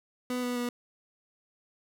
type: tone with pitch steps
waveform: 30% pulse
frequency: 248.9 / 245.9 / 242.9 Hz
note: B3 / B3 / B3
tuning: +14 / -7 / -29 cents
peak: -27 dBFS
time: 0.3-0.69 s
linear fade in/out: 2 ms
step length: 130 ms
effects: none